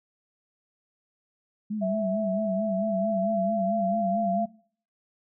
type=tone with vibrato; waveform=sine; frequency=201.5 Hz; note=G3; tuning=48 cents sharp; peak=-27 dBFS; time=1.7-4.46 s; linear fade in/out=10 ms; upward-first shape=sine; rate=4.5 Hz; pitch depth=120 cents each way
type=tone with pitch glide; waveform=sine; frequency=657 to 686.1 Hz; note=E5 to F5; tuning=-6 to -31 cents; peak=-25 dBFS; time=1.81-4.46 s; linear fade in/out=20 ms; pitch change=+75 cents; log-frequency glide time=2.43-4.07 s
effects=noise-tail reverb RT60 0.5 s tail -20 dB re dry